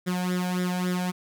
sawtooth tone with flanger, 180.8 Hz, F#3, 40 cents flat, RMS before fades -27 dBFS, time 0.06-1.12 s, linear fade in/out 20 ms, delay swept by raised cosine 0.55 to 1.29 ms, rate 3.6 Hz, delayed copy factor +0.75, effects none

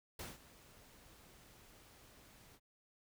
pink noise with ADSR envelope, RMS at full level -45 dBFS, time 0.19-2.6 s, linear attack 4 ms, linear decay 180 ms, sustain -17 dB, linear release 54 ms, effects none

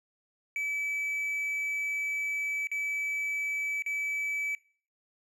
triangle tone with dropouts, 2299 Hz, D7, 37 cents flat, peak -28 dBFS, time 0.56-4.55 s, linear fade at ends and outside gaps 1 ms, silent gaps 2.671-2.715 / 3.822-3.862 s, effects noise-tail reverb RT60 0.5 s tail -23 dB re dry

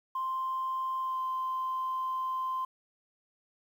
sine tone with pitch glide, 1046.5 to 1039.9 Hz, C6 to C6, 0 to -11 cents, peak -29 dBFS, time 0.15-2.65 s, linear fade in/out 5 ms, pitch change -11 cents, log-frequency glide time 1-1.19 s, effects tanh soft clip ceiling -26 dBFS + 10-bit

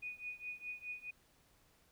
sine tone with tremolo, 2473 Hz, D#7, 11 cents flat, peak -39 dBFS, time 0.02-1.11 s, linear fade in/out 10 ms, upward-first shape triangle, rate 4.8 Hz, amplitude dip 95%, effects pink hiss -70 dBFS RMS until 1.91 s

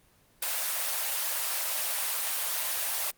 white high-pass noise, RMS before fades -30 dBFS, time 0.42-3.11 s, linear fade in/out 5 ms, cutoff 520 Hz, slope 48 dB/octave, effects pink hiss -63 dBFS RMS until 3.17 s + Opus 24 kbps

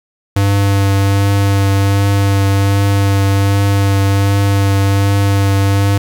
square tone with vibrato, 99.1 Hz, G2, 19 cents sharp, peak -10 dBFS, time 0.36-5.98 s, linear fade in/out 5 ms, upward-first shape triangle, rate 1.3 Hz, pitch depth 15 cents each way, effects 7-bit

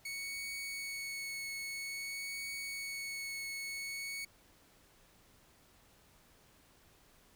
sawtooth tone with vibrato, 2217 Hz, C#7, in tune, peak -36 dBFS, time 0.05-4.25 s, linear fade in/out 5 ms, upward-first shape triangle, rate 0.51 Hz, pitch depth 13 cents each way, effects pink hiss -65 dBFS RMS until 7.35 s

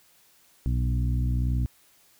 harmonic tone with a mistuned harmonic, 61.74 Hz, B1, in tune, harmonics 1 / 2 / 3 / 4 / 5, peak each -24 / -27 / -39 / -36 / -43 dBFS, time 0.66-1.66 s, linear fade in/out 0 ms, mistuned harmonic 2, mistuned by -17 cents, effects white hiss -60 dBFS RMS until 2.19 s

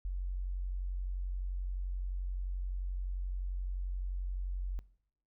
sine tone, 45.76 Hz, F#1, 18 cents flat, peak -33 dBFS, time 0.05-4.79 s, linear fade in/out 0 ms, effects noise-tail reverb RT60 0.7 s tail -21 dB re dry

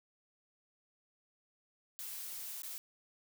blue noise with dropouts, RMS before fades -44 dBFS, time 1.99-2.78 s, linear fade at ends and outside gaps 0 ms, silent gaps 2.62-2.633 s, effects none

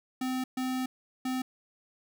square tone bursts at uneven times, 257.2 Hz, C4, 30 cents flat, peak -30 dBFS, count 3, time 0.21-0.44 / 0.57-0.86 / 1.25-1.42 s, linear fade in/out 5 ms, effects none

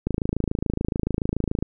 click train, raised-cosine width 3 ms, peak -10 dBFS, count 43, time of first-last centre 0.07-1.626 s, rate 27 Hz, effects none

